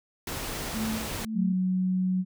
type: noise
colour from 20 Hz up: pink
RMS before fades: -34 dBFS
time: 0.27-1.25 s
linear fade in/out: 2 ms
type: tone with tremolo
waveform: sine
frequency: 220 Hz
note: A3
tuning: in tune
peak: -27 dBFS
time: 0.74-1.54 s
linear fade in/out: 10 ms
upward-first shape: sine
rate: 1.9 Hz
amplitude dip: 100%
type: tone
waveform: sine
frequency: 185 Hz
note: F#3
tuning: in tune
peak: -23 dBFS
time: 1.34-2.25 s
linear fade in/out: 50 ms
effects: none